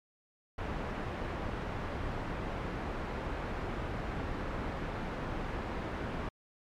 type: low-pass noise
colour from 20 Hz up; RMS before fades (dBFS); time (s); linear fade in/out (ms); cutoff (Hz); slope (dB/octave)
pink; -37; 0.58-6.29; 5; 1700; 12
effects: MP3 96 kbps